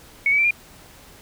sine tone with pitch steps, 2217 / 2279 / 2343 / 2409 Hz, C#7 / C#7 / D7 / D7, 0 / +47 / -5 / +43 cents, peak -15 dBFS, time 0.26-0.508 s, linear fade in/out 2 ms, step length 62 ms, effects pink hiss -47 dBFS RMS until 1.21 s

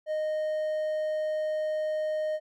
triangle tone, 618 Hz, D#5, 12 cents flat, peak -25 dBFS, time 0.06-2.4 s, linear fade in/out 50 ms, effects none

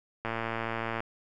click train, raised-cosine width 0.5 ms, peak -17 dBFS, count 87, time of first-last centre 0.25-1.004 s, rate 114 Hz, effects none

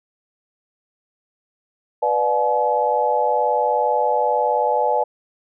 sine chord, B diminished seventh, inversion none, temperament just, 493.9 / 592.7 / 711.2 / 853.4 Hz, B4 / D5 / F5 / Ab5, 0 / +16 / +31 / +47 cents, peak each -22 / -22 / -25 / -19 dBFS, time 2.02-5.04 s, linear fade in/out 10 ms, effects none

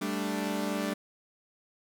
sawtooth chord, G suspended second, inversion none, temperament equal, 196 / 220 / 293.7 Hz, G3 / A3 / D4, 0 / 0 / 0 cents, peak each -30 / -31 / -30 dBFS, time 0.01-0.94 s, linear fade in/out 10 ms, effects none

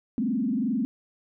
sine tone with frequency modulation, 238.5 Hz, A#3, 40 cents sharp, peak -23 dBFS, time 0.18-0.85 s, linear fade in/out 0 ms, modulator 22.5 Hz, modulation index 1.6, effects none

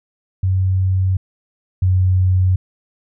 sine tone pair in turn, 94 / 92.55 Hz, F#2 / F#2, +28 / +1 cents, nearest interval unison, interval 27 cents, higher first, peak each -13 / -11 dBFS, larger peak second, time 0.43-1.17 / 1.82-2.56 s, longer neither, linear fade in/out 5 ms, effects none

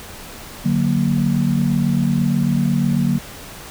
sine chord, D augmented, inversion none, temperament equal, 146.83 / 185 / 233.1 Hz, D3 / F#3 / A#3, 0 / 0 / 0 cents, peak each -19 / -19 / -19 dBFS, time 0.64-3.19 s, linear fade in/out 20 ms, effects pink hiss -36 dBFS RMS until 3.7 s

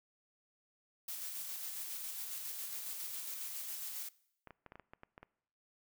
blue noise with tremolo, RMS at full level -42 dBFS, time 1.08-4.09 s, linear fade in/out 5 ms, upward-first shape square, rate 7.3 Hz, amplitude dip 25%
clicks, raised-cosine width 0.5 ms, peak -36 dBFS, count 10, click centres 4.473 / 4.507 / 4.663 / 4.721 / 4.756 / 4.797 / 4.935 / 5.034 / 5.179 / 5.23 s
effects noise-tail reverb RT60 0.8 s tail -22 dB re dry

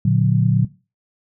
sine chord, Bb augmented, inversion none, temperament just, 116.54 / 145.68 / 182.1 Hz, Bb2 / D3 / F#3, 0 / -14 / -27 cents, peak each -17 dBFS, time 0.05-0.65 s, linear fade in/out 5 ms, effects noise-tail reverb RT60 0.3 s tail -18 dB re dry

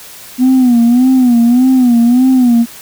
sine tone with vibrato, 246.9 Hz, B3, in tune, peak -3 dBFS, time 0.38-2.66 s, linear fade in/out 50 ms, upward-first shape sine, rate 1.7 Hz, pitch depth 100 cents each way, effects tanh soft clip ceiling -3 dBFS + white hiss -33 dBFS RMS until 2.81 s

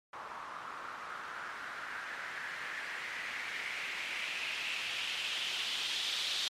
blue noise with low-pass filter sweep, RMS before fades -39 dBFS, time 0.13-6.48 s, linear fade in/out 2 ms, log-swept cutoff 1100 to 3700 Hz, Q 3.1, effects MP3 64 kbps

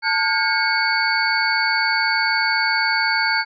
sine tone cluster, 887 / 1433 / 1613 / 2208 / 4514 Hz, A5 / F6 / G6 / C#7 / C#8, +14 / +44 / +49 / -7 / +31 cents, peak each -23 dBFS, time 0.02-3.45 s, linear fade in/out 50 ms, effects none

